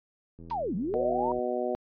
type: click train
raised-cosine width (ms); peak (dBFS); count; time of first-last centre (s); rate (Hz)
3; -35; 84; 0.39-1.389; 83.1
type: noise with exponential decay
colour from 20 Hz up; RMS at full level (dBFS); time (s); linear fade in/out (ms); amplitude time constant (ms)
white; -40; 0.5-0.58; 0; 16
type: linear two-way sweep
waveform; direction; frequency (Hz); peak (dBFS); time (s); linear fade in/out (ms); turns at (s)
sine; down then up; 969 to 162.1 to 969; -28; 0.51-1.32; 2; 0.75
type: harmonic tone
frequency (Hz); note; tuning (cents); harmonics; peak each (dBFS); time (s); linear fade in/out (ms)
123.47; B2; 0; 2 / 3 / 4 / 5 / 6; -36 / -32 / -34 / -32 / -36; 0.94-1.75; 0
effects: resampled to 11025 Hz